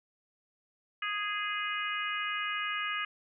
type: harmonic tone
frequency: 414.3 Hz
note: G#4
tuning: 4 cents flat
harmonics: 3 / 4 / 5 / 6 / 7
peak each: -36 / -37 / -38 / -39 / -39 dBFS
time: 1.02-3.05 s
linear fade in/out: 5 ms
effects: none